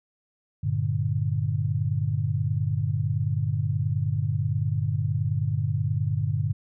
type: chord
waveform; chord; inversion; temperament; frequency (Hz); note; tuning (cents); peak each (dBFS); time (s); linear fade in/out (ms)
sine; G minor; none; equal; 98 / 116.54 / 146.83; G2 / Bb2 / D3; 0 / 0 / 0; -27; 0.63-6.53; 10
effects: none